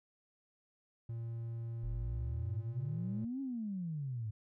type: tone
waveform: triangle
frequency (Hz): 115.6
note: A#2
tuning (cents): -14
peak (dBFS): -36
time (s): 1.09-3.25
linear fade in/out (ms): 5
type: exponential two-way sweep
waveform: sine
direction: up then down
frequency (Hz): 41.2 to 277.2 to 103.6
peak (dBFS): -36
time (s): 1.83-4.31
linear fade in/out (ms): 10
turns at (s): 3.41
effects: tanh soft clip ceiling -28 dBFS